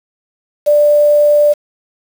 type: tone with quantisation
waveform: sine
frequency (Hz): 590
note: D5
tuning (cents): +8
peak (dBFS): -6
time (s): 0.66-1.54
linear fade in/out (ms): 20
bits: 5
effects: none